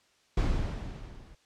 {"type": "noise with level ramp", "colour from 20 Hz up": "brown", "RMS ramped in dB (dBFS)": [-25, -51], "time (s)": [0.37, 1.35], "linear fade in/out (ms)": 5, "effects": ["white hiss -66 dBFS RMS until 1.45 s", "low-pass 6000 Hz 12 dB/octave"]}